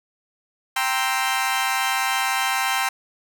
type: chord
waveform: 20% pulse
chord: C dominant seventh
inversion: second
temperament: equal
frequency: 784 / 932.3 / 1046.5 / 1318.5 Hz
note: G5 / Bb5 / C6 / E6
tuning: 0 / 0 / 0 / 0 cents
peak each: -19 / -23 / -21 / -23 dBFS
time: 0.76-2.89 s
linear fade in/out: 5 ms
effects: none